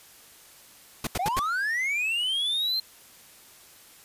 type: noise bursts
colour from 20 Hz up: pink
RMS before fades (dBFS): -28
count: 4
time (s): 1.04-1.395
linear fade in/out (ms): 5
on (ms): 31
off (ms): 77
type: linear sweep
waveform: triangle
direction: up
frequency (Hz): 682 to 4186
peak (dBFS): -23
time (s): 1.19-2.8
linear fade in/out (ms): 5
effects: white hiss -52 dBFS RMS until 4.04 s + resampled to 32000 Hz